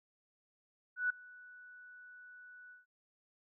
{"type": "tone with ADSR envelope", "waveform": "sine", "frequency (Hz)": 1480, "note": "F#6", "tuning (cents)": 0, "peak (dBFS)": -28, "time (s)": [0.96, 2.86], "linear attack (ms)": 140, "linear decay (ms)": 5, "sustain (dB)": -24, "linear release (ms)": 150, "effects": []}